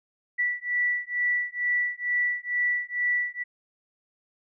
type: beating tone pair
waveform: sine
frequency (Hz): 1958 / 1960.2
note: B6 / B6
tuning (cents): -15 / -13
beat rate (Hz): 2.2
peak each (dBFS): -27 / -27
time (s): 0.38-3.44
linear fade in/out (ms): 20
effects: none